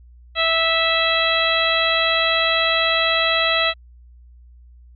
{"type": "harmonic tone", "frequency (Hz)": 656, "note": "E5", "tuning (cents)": -9, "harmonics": [1, 2, 3, 4, 5, 6], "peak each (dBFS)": [-23, -23, -23, -23, -23, -23], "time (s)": [0.35, 3.74], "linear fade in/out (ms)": 50, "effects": ["added 60 Hz sine -43 dBFS peak until 4.95 s"]}